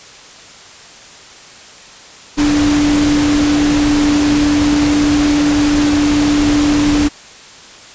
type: tone in noise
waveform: sine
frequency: 293.4 Hz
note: D4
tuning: 2 cents flat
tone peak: -10 dBFS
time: 2.37-7.09 s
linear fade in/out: 20 ms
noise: pink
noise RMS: -19 dBFS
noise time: 2.37-7.09 s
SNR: +6 dB
effects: white hiss -37 dBFS RMS until 7.94 s + resampled to 16000 Hz